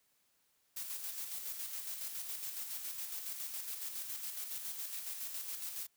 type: noise with tremolo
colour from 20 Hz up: blue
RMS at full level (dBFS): -41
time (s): 0.76-5.87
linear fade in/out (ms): 10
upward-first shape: square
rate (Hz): 7.2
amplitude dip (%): 40
effects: white hiss -75 dBFS RMS until 5.96 s